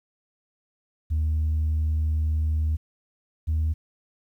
sine tone pair in turn, 77.78 / 78.64 Hz, D#2 / D#2, 0 / +19 cents, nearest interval unison, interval 19 cents, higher second, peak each -19 dBFS, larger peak neither, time 1.1-2.77 / 3.47-3.74 s, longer first, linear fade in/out 20 ms, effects tanh soft clip ceiling -19 dBFS + 10-bit

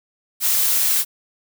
blue noise, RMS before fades -18 dBFS, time 0.4-1.05 s, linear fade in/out 50 ms, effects none

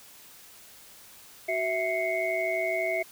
sine tone cluster, 372.4 / 657 / 2091 / 2203 Hz, F#4 / E5 / C7 / C#7, +11 / -6 / -2 / -11 cents, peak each -34 / -28 / -34 / -32 dBFS, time 1.48-3.03 s, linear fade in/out 10 ms, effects white hiss -51 dBFS RMS until 3.11 s

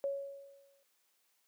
sine tone with exponential decay, 556 Hz, C#5, 5 cents sharp, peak -30 dBFS, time 0.04-0.83 s, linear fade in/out 0 ms, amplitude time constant 170 ms, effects white hiss -75 dBFS RMS until 1.47 s + high-pass 300 Hz 12 dB/octave

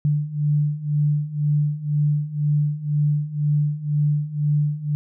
sine beating tone pair, 146.83 / 148.83 Hz, D3 / D3, 0 / +23 cents, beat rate 2 Hz, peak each -23 / -20 dBFS, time 0.05-4.95 s, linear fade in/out 0 ms, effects none

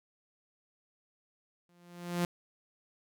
sawtooth tone with exponential growth, 174.61 Hz, F3, in tune, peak -23 dBFS, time 1.69-2.25 s, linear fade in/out 2 ms, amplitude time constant 120 ms, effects none

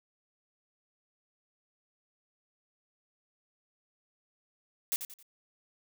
blue noise with echo, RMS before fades -30 dBFS, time 4.92-4.96 s, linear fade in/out 0 ms, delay 89 ms, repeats 3, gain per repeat -9 dB, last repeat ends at 5.227 s, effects none

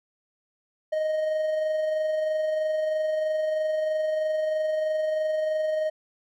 triangle tone with amplitude modulation, 622.3 Hz, D#5, in tune, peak -20 dBFS, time 0.92-5.9 s, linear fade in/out 10 ms, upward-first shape sine, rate 23.1 Hz, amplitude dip 30%, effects none

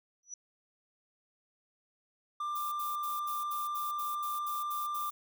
sine tone with exponential growth, 5900 Hz, F#8, 6 cents flat, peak -36 dBFS, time 0.23-0.34 s, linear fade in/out 2 ms, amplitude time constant 23 ms
triangle tone, 1189 Hz, D6, 21 cents sharp, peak -31 dBFS, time 2.4-5.1 s, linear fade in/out 5 ms
violet noise bursts, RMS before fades -44 dBFS, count 11, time 2.55-5.11 s, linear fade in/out 10 ms, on 170 ms, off 69 ms
effects none

